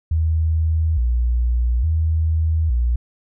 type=tone with vibrato; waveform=sine; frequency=69.3 Hz; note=C#2; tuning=in tune; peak=-15 dBFS; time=0.11-2.96 s; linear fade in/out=5 ms; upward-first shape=square; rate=0.58 Hz; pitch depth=250 cents each way; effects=none